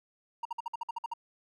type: tone bursts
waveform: triangle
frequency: 932.3 Hz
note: A#5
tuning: in tune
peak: -30 dBFS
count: 10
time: 0.43-1.137 s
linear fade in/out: 5 ms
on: 23 ms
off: 53 ms
effects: none